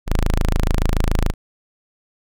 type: tone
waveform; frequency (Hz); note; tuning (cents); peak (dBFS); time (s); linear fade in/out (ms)
sawtooth; 27.01; A0; -31; -11; 0.06-1.34; 50
effects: none